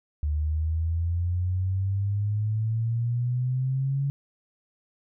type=exponential sweep; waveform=sine; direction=up; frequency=73.8 to 140.6 Hz; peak=-23 dBFS; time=0.23-4.1 s; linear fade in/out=0 ms; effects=none